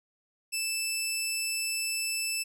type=tone; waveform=15% pulse; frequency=2640 Hz; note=E7; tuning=2 cents sharp; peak=-22 dBFS; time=0.52-2.44 s; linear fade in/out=20 ms; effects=none